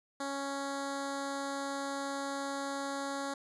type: tone with notch filter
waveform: 10% pulse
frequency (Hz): 277.2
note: C#4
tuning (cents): 0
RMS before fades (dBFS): -37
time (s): 0.2-3.34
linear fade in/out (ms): 5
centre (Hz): 2500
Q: 1.4
effects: resampled to 22050 Hz